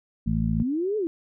harmonic tone, 55 Hz, A1, in tune, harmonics 1 / 2 / 3 / 4, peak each -28 / -29 / -26 / -26 dBFS, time 0.26-0.63 s, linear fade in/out 10 ms
sine linear two-way sweep, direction up then down, 216.7 to 440 to 310.9 Hz, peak -23 dBFS, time 0.6-1.07 s, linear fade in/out 0 ms, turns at 0.97 s
effects none

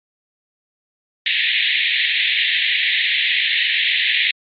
pink band-pass noise, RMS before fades -18 dBFS, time 1.26-4.31 s, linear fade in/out 2 ms, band 1800 to 3900 Hz, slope 96 dB/octave, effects MP3 32 kbps

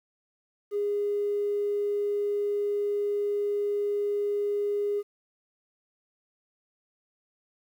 triangle tone, 410 Hz, G#4, 22 cents flat, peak -21 dBFS, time 0.71-5.03 s, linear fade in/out 50 ms, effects tanh soft clip ceiling -23 dBFS + 10-bit

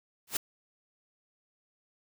white noise with exponential growth, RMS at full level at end -24 dBFS, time 0.27-0.37 s, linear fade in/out 5 ms, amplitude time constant 20 ms, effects none

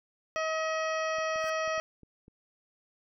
harmonic tone, 636 Hz, D#5, 38 cents sharp, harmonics 1 / 2 / 3 / 4 / 5 / 7 / 8 / 9, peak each -31 / -34 / -37 / -40 / -46 / -50 / -50 / -46 dBFS, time 0.36-1.8 s, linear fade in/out 0 ms
clicks, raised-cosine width 3 ms, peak -40 dBFS, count 7, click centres 1.185 / 1.359 / 1.442 / 1.677 / 1.779 / 2.033 / 2.281 s
sawtooth tone with exponential growth, 1559 Hz, G6, 10 cents flat, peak -39 dBFS, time 1.3-1.5 s, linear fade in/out 5 ms, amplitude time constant 43 ms
effects none

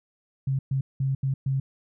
sine tone bursts at uneven times, 134.8 Hz, C#3, 48 cents flat, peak -22 dBFS, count 5, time 0.47-0.59 / 0.71-0.81 / 1-1.15 / 1.23-1.34 / 1.46-1.6 s, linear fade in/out 5 ms, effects none

